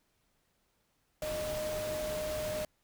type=tone in noise; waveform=sine; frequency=614 Hz; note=D#5; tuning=23 cents flat; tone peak=-34 dBFS; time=1.22-2.65 s; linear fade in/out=2 ms; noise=pink; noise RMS=-41 dBFS; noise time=1.22-2.65 s; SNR=+4 dB; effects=pink hiss -75 dBFS RMS until 2.83 s